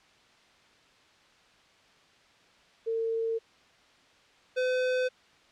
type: tone pair in turn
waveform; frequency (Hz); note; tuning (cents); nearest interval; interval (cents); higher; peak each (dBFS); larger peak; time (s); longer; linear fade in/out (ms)
sine / square; 453 / 507.6; A#4 / B4; -50 / +47; major second; 197; second; -27 / -26; second; 2.86-3.39 / 4.56-5.09; neither; 20
effects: white hiss -60 dBFS RMS until 5.51 s + low-pass 4000 Hz 12 dB/octave